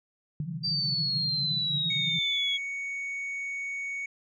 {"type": "band-pass noise", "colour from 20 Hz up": "pink", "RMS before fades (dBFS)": -36, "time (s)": [0.4, 2.19], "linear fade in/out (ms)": 2, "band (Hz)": [130, 180], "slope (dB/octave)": 96}
{"type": "exponential sweep", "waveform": "sine", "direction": "down", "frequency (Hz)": [4700, 3322], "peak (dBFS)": -26, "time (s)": [0.63, 2.58], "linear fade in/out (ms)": 20}
{"type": "tone", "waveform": "triangle", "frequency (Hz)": 2229, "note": "C#7", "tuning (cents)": 9, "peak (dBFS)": -30, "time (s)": [1.9, 4.06], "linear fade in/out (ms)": 5}
{"effects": ["resampled to 16000 Hz"]}